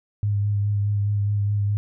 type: tone with vibrato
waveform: sine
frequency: 102.4 Hz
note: G#2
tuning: 24 cents flat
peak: -19 dBFS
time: 0.23-1.77 s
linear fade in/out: 0 ms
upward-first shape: sine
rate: 4.8 Hz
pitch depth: 21 cents each way
effects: none